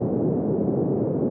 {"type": "band-pass noise", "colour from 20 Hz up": "white", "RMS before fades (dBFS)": -23, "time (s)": [0, 1.3], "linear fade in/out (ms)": 20, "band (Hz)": [120, 450], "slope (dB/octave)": 24, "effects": []}